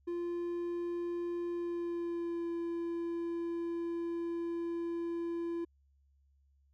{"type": "tone with pitch glide", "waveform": "triangle", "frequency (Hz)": [346.2, 338.9], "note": ["F4", "E4"], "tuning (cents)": [-15, 48], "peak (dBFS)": -32, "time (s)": [0.07, 5.65], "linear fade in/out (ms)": 10, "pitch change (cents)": -37, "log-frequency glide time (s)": [1.51, 2.51], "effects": ["added 69 Hz sine -66 dBFS peak until 6.73 s"]}